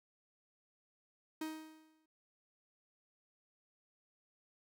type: tone with exponential decay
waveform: 45% pulse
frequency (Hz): 314.2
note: D#4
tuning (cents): +17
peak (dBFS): -37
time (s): 1.41-2.06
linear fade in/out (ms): 5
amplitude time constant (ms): 140
effects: none